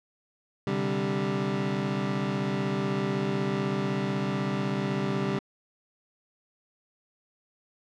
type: chord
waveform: 25% pulse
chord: C suspended second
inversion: none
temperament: equal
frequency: 130.81 / 146.83 / 196 Hz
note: C3 / D3 / G3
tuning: 0 / 0 / 0 cents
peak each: -29 / -29 / -25 dBFS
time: 0.67-5.39 s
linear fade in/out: 2 ms
effects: low-pass 4000 Hz 12 dB/octave